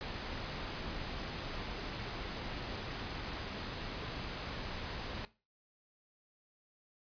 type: noise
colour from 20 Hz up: pink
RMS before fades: -41 dBFS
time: 0.01-5.25 s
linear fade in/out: 0 ms
effects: noise-tail reverb RT60 0.3 s tail -18 dB re dry + resampled to 11025 Hz